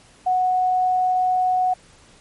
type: tone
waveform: sine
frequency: 737 Hz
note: F#5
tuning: 7 cents flat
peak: -16 dBFS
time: 0.26-1.74 s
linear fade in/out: 10 ms
effects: pink hiss -51 dBFS RMS until 2.2 s + MP3 48 kbps